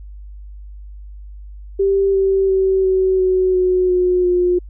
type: tone with pitch steps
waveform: sine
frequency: 392 / 386.8 / 381.7 / 376.7 / 371.7 / 366.8 / 362 / 357.2 Hz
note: G4 / G4 / G4 / F#4 / F#4 / F#4 / F#4 / F4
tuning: 0 / -23 / -46 / +31 / +8 / -15 / -38 / +39 cents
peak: -12 dBFS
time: 1.79-4.59 s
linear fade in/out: 10 ms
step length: 350 ms
effects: added 50 Hz sine -32 dBFS peak until 4.69 s